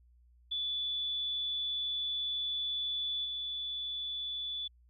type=tone with level steps; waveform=sine; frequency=3462 Hz; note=A7; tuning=29 cents flat; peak=-32 / -35 dBFS; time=0.51-4.68 s; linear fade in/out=10 ms; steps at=3.24 s; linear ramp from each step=20 ms; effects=added 60 Hz sine -60 dBFS peak until 4.89 s